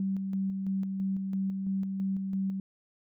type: tone with tremolo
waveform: sine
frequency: 192.9 Hz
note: G3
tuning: 28 cents flat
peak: -27 dBFS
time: 0-2.6 s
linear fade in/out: 2 ms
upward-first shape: square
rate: 3 Hz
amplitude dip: 35%
effects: none